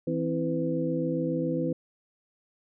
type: tone cluster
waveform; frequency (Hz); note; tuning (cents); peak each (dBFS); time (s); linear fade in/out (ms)
sine; 162.2 / 261.4 / 328.7 / 502; E3 / C4 / E4 / B4; -28 / -1 / -5 / +28; -31; 0.07-1.73; 5
effects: none